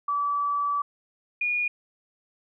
sine tone pair in turn, 1152 / 2441 Hz, D6 / D#7, -34 / -34 cents, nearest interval octave + minor second, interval 1300 cents, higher second, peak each -23 dBFS, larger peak neither, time 0.08-0.82 / 1.41-1.68 s, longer first, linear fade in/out 5 ms, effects none

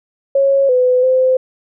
sine tone with pitch steps, 549 / 503 / 516 Hz, C#5 / B4 / C5, -17 / +32 / -24 cents, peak -9 dBFS, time 0.35-1.37 s, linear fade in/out 5 ms, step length 340 ms, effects none

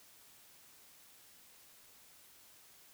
silence, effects white hiss -61 dBFS RMS until 2.93 s

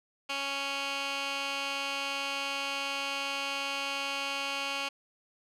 15% pulse tone with band-pass filter, 277.3 Hz, C#4, 1 cent sharp, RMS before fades -34 dBFS, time 0.29-4.89 s, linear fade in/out 10 ms, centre 2900 Hz, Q 1.3, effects none

